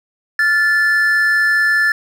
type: tone pair together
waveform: triangle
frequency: 1396.9 / 1747.5 Hz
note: F6 / A6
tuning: 0 / -12 cents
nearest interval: major third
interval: 388 cents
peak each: -19 / -10 dBFS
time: 0.39-1.92 s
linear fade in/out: 2 ms
effects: none